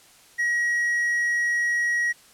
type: tone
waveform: triangle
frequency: 1904 Hz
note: A#6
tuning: 36 cents sharp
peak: -19 dBFS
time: 0.38-2.13 s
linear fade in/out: 20 ms
effects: white hiss -53 dBFS RMS until 2.33 s + low-pass 11000 Hz 12 dB/octave